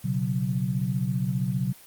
sine chord, B suspended second, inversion none, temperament equal, 123.47 / 138.59 / 185 Hz, B2 / C#3 / F#3, 0 / 0 / 0 cents, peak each -28 dBFS, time 0.04-1.73 s, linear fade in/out 10 ms, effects white hiss -50 dBFS RMS until 1.86 s + Opus 24 kbps

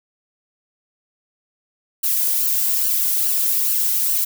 violet noise with flanger, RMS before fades -19 dBFS, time 2.03-4.25 s, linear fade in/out 10 ms, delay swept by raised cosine 0.68 to 1.98 ms, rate 2.4 Hz, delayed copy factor +0.65, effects none

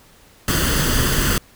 pink noise with comb filter, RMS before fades -18 dBFS, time 0.48-1.38 s, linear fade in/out 2 ms, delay 0.64 ms, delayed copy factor +0.6, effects pink hiss -50 dBFS RMS until 1.55 s

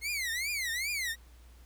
sawtooth tone with vibrato, 2100 Hz, C7, 6 cents sharp, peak -28 dBFS, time 0.01-1.16 s, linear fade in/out 50 ms, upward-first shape triangle, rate 2.5 Hz, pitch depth 280 cents each way, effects added 60 Hz sine -52 dBFS peak until 1.65 s + pink hiss -63 dBFS RMS until 1.65 s

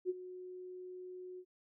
sine tone with ADSR envelope, 365.5 Hz, F#4, 21 cents flat, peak -30 dBFS, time 0.05-1.45 s, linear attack 45 ms, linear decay 30 ms, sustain -15 dB, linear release 63 ms, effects none

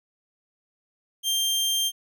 sawtooth tone, 3175 Hz, G7, 21 cents sharp, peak -19 dBFS, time 1.23-1.92 s, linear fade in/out 50 ms, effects none

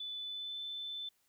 sine tone with pitch glide, 3488 to 3524 Hz, A7 to A7, -16 to +2 cents, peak -39 dBFS, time 0-1.09 s, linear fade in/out 5 ms, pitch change +18 cents, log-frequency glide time 0.2-0.6 s, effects white hiss -75 dBFS RMS until 1.28 s

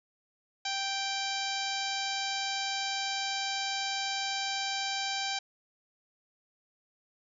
harmonic tone with a mistuned harmonic, 784 Hz, G5, in tune, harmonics 1 / 2 / 3 / 4 / 5 / 6 / 7 / 8 / 9, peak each -36 / -40 / -39 / -39 / -38 / -40 / -42 / -44 / -47 dBFS, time 0.65-5.39 s, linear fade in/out 5 ms, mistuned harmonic 7, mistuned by -37 cents, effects none

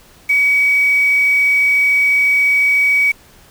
sine tone with quantisation, 2267 Hz, C#7, 38 cents sharp, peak -10 dBFS, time 0.29-3.12 s, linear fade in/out 10 ms, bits 5, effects pink hiss -46 dBFS RMS until 3.5 s

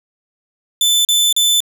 sawtooth tone bursts, 3520 Hz, A7, in tune, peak -8 dBFS, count 3, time 0.81-1.604 s, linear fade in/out 2 ms, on 240 ms, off 37 ms, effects none

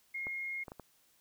sine tone, 2145 Hz, C7, 42 cents sharp, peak -36 dBFS, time 0.14-0.64 s, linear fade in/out 10 ms
clicks, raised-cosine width 1 ms, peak -31 dBFS, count 4, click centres 0.269 / 0.682 / 0.719 / 0.797 s
effects white hiss -69 dBFS RMS until 1.2 s

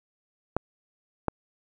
clicks, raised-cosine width 1 ms, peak -10 dBFS, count 2, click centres 0.566 / 1.283 s, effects none

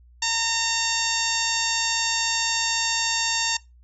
harmonic tone with a mistuned harmonic, 914 Hz, A#5, 34 cents flat, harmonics 1 / 2 / 3 / 4 / 5 / 6 / 7 / 8, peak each -30 / -30 / -30 / -30 / -30 / -30 / -30 / -30 dBFS, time 0.22-3.57 s, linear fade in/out 5 ms, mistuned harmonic 6, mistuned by +19 cents, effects noise-tail reverb RT60 0.2 s tail -20 dB re dry + added 60 Hz sine -49 dBFS peak until 3.83 s

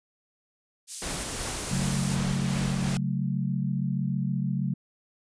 white high-pass noise, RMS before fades -34 dBFS, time 0.87-2.18 s, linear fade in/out 50 ms, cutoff 5200 Hz, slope 12 dB/octave
pink noise with tremolo, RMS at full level -33 dBFS, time 1.02-2.97 s, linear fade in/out 0 ms, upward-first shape sine, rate 2.7 Hz, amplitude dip 25%
sine chord, F# minor, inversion second, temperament equal, 138.59 / 185 / 220 Hz, C#3 / F#3 / A3, 0 / 0 / 0 cents, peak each -28 / -29 / -33 dBFS, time 1.71-4.74 s, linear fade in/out 5 ms
effects resampled to 22050 Hz

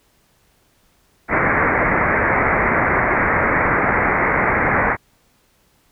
white low-pass noise, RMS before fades -17 dBFS, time 1.28-4.97 s, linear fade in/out 50 ms, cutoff 2200 Hz, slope 96 dB/octave, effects pink hiss -59 dBFS RMS until 5.91 s

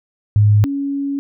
sine tone pair in turn, 104.5 / 279.5 Hz, G#2 / C#4, +11 / +14 cents, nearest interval octave + perfect fourth, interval 1703 cents, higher second, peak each -8 / -18 dBFS, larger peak first, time 0.36-0.64 / 0.64-1.19 s, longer second, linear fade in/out 0 ms, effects none

